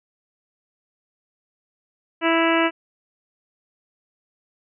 harmonic tone with a mistuned harmonic, 330.1 Hz, E4, 2 cents sharp, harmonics 1 / 2 / 3 / 4 / 5 / 6 / 7 / 8 / 9, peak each -20 / -23 / -25 / -26 / -27 / -28 / -28 / -29 / -30 dBFS, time 2.21-2.71 s, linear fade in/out 50 ms, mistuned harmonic 9, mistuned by -35 cents, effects none

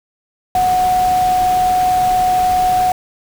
sine tone in noise, 735 Hz, F#5, 12 cents flat, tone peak -11 dBFS, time 0.55-2.92 s, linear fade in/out 2 ms, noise pink, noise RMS -27 dBFS, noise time 0.55-2.92 s, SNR +13 dB, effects none

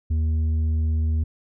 sine tone with tanh clipping, 79 Hz, D#2, 27 cents sharp, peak -20 dBFS, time 0.1-1.24 s, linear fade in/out 10 ms, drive 5 dB, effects none

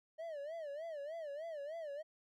triangle tone with vibrato, 614 Hz, D#5, 23 cents flat, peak -40 dBFS, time 0.18-2.03 s, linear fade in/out 20 ms, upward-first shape sine, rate 3.3 Hz, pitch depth 160 cents each way, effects none

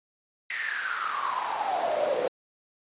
brown noise with high-pass filter sweep, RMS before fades -29 dBFS, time 0.5-2.28 s, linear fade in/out 5 ms, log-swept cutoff 2000 to 490 Hz, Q 9.8, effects resampled to 8000 Hz

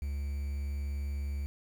triangle tone with quantisation, 70.4 Hz, C#2, 27 cents sharp, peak -30 dBFS, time 0.02-1.46 s, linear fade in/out 0 ms, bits 9, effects none

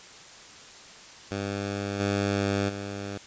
10% pulse tone with level steps, 99.9 Hz, G2, 33 cents sharp, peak -21 / -16 / -25 dBFS, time 1.31-3.18 s, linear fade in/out 5 ms, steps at 1.99 / 2.68 s, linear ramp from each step 20 ms, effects white hiss -47 dBFS RMS until 3.26 s + resampled to 16000 Hz

